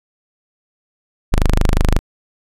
sawtooth tone, 25.58 Hz, G#0, 25 cents flat, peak -7 dBFS, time 1.32-1.99 s, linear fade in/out 0 ms, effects resampled to 32000 Hz

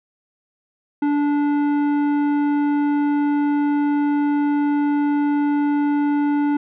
sine tone with tanh clipping, 290.7 Hz, D4, 18 cents flat, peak -18 dBFS, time 1.02-6.57 s, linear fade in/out 5 ms, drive 12 dB, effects none

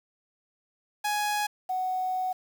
sawtooth / sine tone pair in turn, 834 / 743 Hz, G#5 / F#5, +7 / +7 cents, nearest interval major second, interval 200 cents, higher first, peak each -22 / -26 dBFS, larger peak first, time 1.04-1.47 / 1.69-2.33 s, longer second, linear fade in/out 10 ms, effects 8-bit

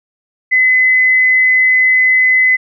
sine tone, 2026 Hz, B6, 44 cents sharp, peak -7 dBFS, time 0.51-2.57 s, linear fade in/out 20 ms, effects none

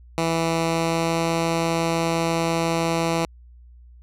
10% pulse tone with pitch glide, 164.81 to 165.86 Hz, E3 to E3, 0 to +11 cents, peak -12 dBFS, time 0.18-3.25 s, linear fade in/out 0 ms, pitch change +11 cents, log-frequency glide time 0.65-1.26 s, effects added 60 Hz sine -44 dBFS peak until 4.02 s + low-pass 10000 Hz 12 dB/octave

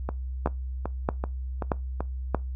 two click trains, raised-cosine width 1 ms, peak -9 / -15 dBFS, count 4 / 6, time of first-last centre 0.46-2.347 / 0.09-2.006 s, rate 1.59 / 2.61 Hz, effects noise-tail reverb RT60 0.2 s tail -21 dB re dry + added 64 Hz sine -30 dBFS peak until 2.55 s

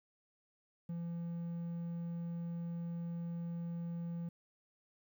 triangle tone, 170 Hz, F3, 46 cents flat, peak -36 dBFS, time 0.89-4.29 s, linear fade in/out 5 ms, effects 12-bit

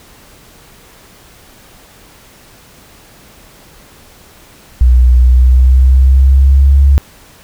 sine tone with pitch glide, 61.74 to 69.3 Hz, B1 to C#2, 0 to 0 cents, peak -3 dBFS, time 4.81-6.98 s, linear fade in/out 0 ms, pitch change +200 cents, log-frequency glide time 5.18-6.81 s, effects pink hiss -41 dBFS RMS until 7.43 s

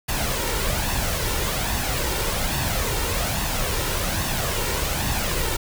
pink noise with flanger, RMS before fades -24 dBFS, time 0.08-5.57 s, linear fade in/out 10 ms, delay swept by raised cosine 1.1 to 2.2 ms, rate 1.2 Hz, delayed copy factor +0.5, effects none

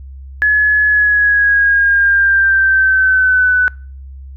sine tone with pitch glide, 1700 to 1497.1 Hz, G#6 to F#6, +40 to +20 cents, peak -8 dBFS, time 0.42-3.68 s, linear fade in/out 0 ms, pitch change -220 cents, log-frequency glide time 0.88-3.53 s, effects noise-tail reverb RT60 0.4 s tail -25 dB re dry + added 67 Hz sine -29 dBFS peak until 4.36 s

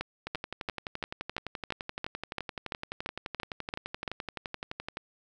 two click trains, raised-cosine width 0.3 ms, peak -16 / -19 dBFS, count 13 / 56, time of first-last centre 0.01-4.078 / 0.27-4.971 s, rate 2.95 / 11.7 Hz, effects none

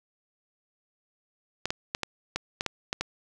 clicks, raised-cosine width 0.2 ms, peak -11 dBFS, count 9, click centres 1.656 / 1.705 / 1.949 / 2.033 / 2.36 / 2.609 / 2.663 / 2.929 / 3.01 s, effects none

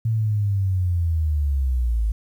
sine linear sweep, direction down, 114.1 to 51.91 Hz, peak -18 dBFS, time 0.05-2.12 s, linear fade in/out 5 ms, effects 9-bit

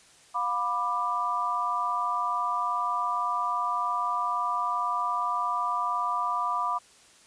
sine chord, B diminished, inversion second, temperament just, 711.2 / 987.8 / 1185.3 Hz, F5 / B5 / D6, +31 / 0 / +16 cents, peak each -34 / -29 / -28 dBFS, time 0.34-6.79 s, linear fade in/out 20 ms, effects white hiss -56 dBFS RMS until 7.26 s + resampled to 22050 Hz

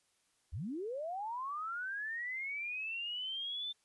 sine linear sweep, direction up, 58.27 to 3570 Hz, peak -37 dBFS, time 0.52-3.73 s, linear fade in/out 20 ms, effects white hiss -75 dBFS RMS until 3.84 s + resampled to 24000 Hz

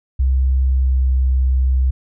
sine tone with pitch glide, 65.41 to 64.73 Hz, C2 to C2, 0 to -18 cents, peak -12 dBFS, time 0.19-1.91 s, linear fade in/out 10 ms, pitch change -18 cents, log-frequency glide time 0.65-1.04 s, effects none

